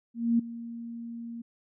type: tone with ADSR envelope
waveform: sine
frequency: 233.1 Hz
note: A#3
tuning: in tune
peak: -19 dBFS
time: 0.14-1.42 s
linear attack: 250 ms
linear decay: 8 ms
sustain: -17 dB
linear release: 9 ms
effects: none